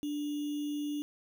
sine tone with sample-and-hold, 293.7 Hz, D4, in tune, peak -32 dBFS, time 0.03-1.02 s, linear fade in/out 0 ms, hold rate 3150 Hz, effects none

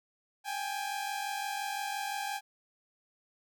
sawtooth tone pair together, 792 / 837.8 Hz, G5 / G#5, +18 / +15 cents, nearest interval minor second, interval 97 cents, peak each -32 / -34 dBFS, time 0.44-2.41 s, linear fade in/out 50 ms, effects none

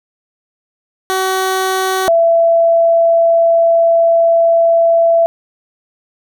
15% pulse / sine tone pair in turn, 377.8 / 668.9 Hz, F#4 / E5, +36 / +25 cents, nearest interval minor seventh, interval 989 cents, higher second, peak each -7 dBFS, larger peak neither, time 1.1-2.08 / 2.08-5.26 s, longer second, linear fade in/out 0 ms, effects none

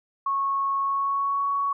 sine tone with pitch glide, 1100 to 1118.6 Hz, C#6 to C#6, -14 to +15 cents, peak -22 dBFS, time 0.26-1.73 s, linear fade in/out 5 ms, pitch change +29 cents, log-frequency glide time 0.8-1.46 s, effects none

